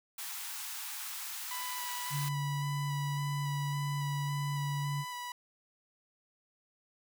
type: high-pass noise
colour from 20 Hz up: white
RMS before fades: -41 dBFS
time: 0.18-2.29 s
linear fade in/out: 5 ms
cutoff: 780 Hz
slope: 96 dB/octave
type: tone with vibrato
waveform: sawtooth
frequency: 987.8 Hz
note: B5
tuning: in tune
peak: -35 dBFS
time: 1.51-5.32 s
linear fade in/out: 2 ms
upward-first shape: square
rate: 1.8 Hz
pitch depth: 13 cents each way
type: tone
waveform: sine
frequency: 143.1 Hz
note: D3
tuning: 45 cents flat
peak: -32 dBFS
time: 2.1-5.05 s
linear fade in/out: 50 ms
effects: none